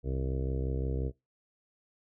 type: harmonic tone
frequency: 65.7 Hz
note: C2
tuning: 8 cents sharp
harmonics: 1 / 2 / 3 / 4 / 5 / 6 / 7 / 8 / 9 / 10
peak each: -32 / -35 / -48 / -42 / -44 / -43 / -40 / -52 / -54 / -54 dBFS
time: 0.03-1.12 s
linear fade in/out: 50 ms
effects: noise-tail reverb RT60 0.2 s tail -20 dB re dry